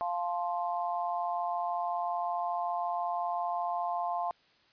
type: chord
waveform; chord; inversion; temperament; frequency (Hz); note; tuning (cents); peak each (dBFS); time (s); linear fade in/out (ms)
sine; F major; none; just; 698.5 / 873.1 / 1047.7; F5 / A5 / C6; 0 / -14 / +2; -32 / -36 / -36; 0.01-4.31; 0
effects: white hiss -65 dBFS RMS until 4.72 s + resampled to 11025 Hz